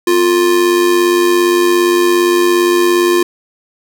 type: tone with amplitude modulation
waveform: square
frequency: 350.7 Hz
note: F4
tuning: 7 cents sharp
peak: -7 dBFS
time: 0.07-3.23 s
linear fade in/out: 5 ms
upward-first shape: sine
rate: 97.4 Hz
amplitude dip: 50%
effects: none